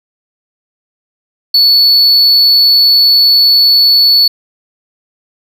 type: tone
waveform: triangle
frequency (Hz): 4435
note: C#8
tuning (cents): 0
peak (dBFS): -3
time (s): 1.54-4.28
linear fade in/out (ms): 5
effects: none